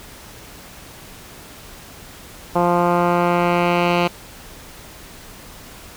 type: tone with low-pass filter sweep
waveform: 10% pulse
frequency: 174.61 Hz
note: F3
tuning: in tune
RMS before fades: -17 dBFS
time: 2.55-4.08 s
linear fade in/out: 10 ms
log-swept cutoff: 1000 to 3200 Hz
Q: 1.5
effects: pink hiss -40 dBFS RMS until 5.96 s